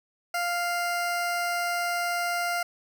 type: tone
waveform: 20% pulse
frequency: 698.5 Hz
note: F5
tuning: in tune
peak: -21 dBFS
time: 0.34-2.63 s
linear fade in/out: 5 ms
effects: none